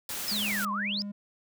white noise, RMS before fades -35 dBFS, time 0.09-0.65 s, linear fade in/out 2 ms
sine exponential two-way sweep, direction down then up, 5300 to 995 to 5300 Hz, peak -29 dBFS, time 0.28-1.02 s, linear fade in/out 0 ms, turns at 0.72 s
triangle tone with pitch glide, 207.7 to 203.5 Hz, G#3 to G#3, 0 to -35 cents, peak -32 dBFS, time 0.31-1.12 s, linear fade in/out 10 ms, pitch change -35 cents, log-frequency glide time 0.47-0.57 s
effects none

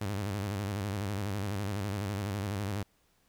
sawtooth tone with vibrato, 100.5 Hz, G2, 44 cents sharp, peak -28 dBFS, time 0.01-2.83 s, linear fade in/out 5 ms, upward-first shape square, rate 12 Hz, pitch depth 83 cents each way, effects pink hiss -70 dBFS RMS until 3.28 s

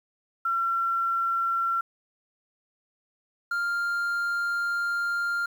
sine / triangle tone pair in turn, 1360 / 1397.4 Hz, F6 / F6, -46 / +1 cents, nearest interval unison, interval 47 cents, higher second, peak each -23 / -23 dBFS, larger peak neither, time 0.45-1.81 / 3.51-5.46 s, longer second, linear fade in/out 5 ms, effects 9-bit

